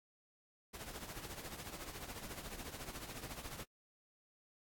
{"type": "noise with tremolo", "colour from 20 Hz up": "pink", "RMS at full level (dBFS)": -45, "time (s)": [0.73, 3.65], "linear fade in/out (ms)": 20, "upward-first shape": "triangle", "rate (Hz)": 14, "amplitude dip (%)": 70, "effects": ["AAC 64 kbps"]}